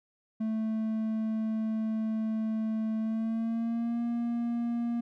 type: tone with pitch glide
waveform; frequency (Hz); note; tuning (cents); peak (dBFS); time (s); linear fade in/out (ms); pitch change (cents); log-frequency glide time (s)
triangle; 220 to 235.8; A3 to A#3; 0 to +20; -26; 0.4-5.01; 10; +120; 2.99-4.02
effects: none